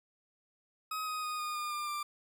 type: tone with pitch steps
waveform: 40% pulse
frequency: 1266 / 1252.2 / 1238.5 / 1225 / 1211.6 / 1198.4 / 1185.3 Hz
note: D#6 / D#6 / D#6 / D#6 / D#6 / D6 / D6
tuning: +30 / +11 / -8 / -27 / -46 / +35 / +16 cents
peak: -34 dBFS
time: 0.91-2.03 s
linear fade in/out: 5 ms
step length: 160 ms
effects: none